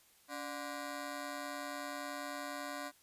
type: ring-modulated tone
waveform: 15% pulse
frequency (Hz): 438.2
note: A4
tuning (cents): -7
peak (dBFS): -31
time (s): 0.28-2.92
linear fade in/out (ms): 50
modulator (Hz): 154
effects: white hiss -66 dBFS RMS until 3.02 s + resampled to 32000 Hz